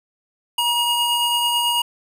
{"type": "tone pair together", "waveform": "square", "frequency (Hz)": [952.3, 2866], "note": ["A#5", "F7"], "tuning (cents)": [37, 44], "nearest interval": "octave + perfect fifth", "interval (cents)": 1907, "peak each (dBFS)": [-22, -20], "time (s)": [0.58, 1.82], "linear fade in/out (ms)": 5, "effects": []}